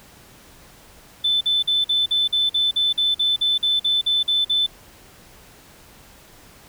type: tone bursts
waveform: triangle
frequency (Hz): 3520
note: A7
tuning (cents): 0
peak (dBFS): -13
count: 16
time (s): 1.24-4.665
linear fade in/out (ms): 10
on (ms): 170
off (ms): 47
effects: tanh soft clip ceiling -14 dBFS + pink hiss -48 dBFS RMS until 6.68 s